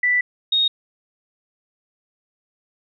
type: tone pair in turn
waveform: sine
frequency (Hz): 1975.5 / 3729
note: B6 / A#7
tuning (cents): 0 / 0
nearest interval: major seventh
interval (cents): 1100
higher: second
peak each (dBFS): -15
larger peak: neither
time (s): 0.03-0.21 / 0.52-0.68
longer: first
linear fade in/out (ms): 5
effects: none